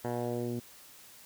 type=tone with low-pass filter sweep; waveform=10% pulse; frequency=120.5 Hz; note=B2; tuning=42 cents flat; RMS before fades=-34 dBFS; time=0.04-0.6 s; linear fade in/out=10 ms; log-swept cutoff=1200 to 270 Hz; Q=1.4; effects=white hiss -54 dBFS RMS until 1.25 s